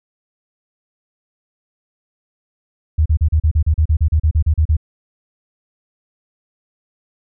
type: tone bursts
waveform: sine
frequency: 77.78 Hz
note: D#2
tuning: in tune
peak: -10 dBFS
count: 16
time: 2.98-4.768 s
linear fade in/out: 10 ms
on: 78 ms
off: 36 ms
effects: none